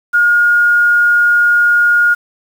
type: tone with quantisation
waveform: sine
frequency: 1428 Hz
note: F6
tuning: 38 cents sharp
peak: -7 dBFS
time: 0.13-2.15 s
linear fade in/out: 20 ms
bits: 6
effects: none